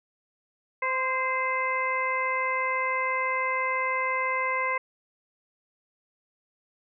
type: harmonic tone with a mistuned harmonic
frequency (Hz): 518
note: C5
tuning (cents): -17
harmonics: 1 / 2 / 3 / 4 / 5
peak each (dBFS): -33 / -28 / -38 / -28 / -39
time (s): 0.82-4.78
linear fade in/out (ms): 5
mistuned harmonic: 3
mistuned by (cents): +42
effects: none